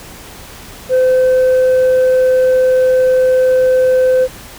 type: tone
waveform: sine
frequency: 513 Hz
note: C5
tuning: 34 cents flat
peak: -5 dBFS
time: 0.89-4.28 s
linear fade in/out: 50 ms
effects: tanh soft clip ceiling -7 dBFS + pink hiss -34 dBFS RMS until 4.58 s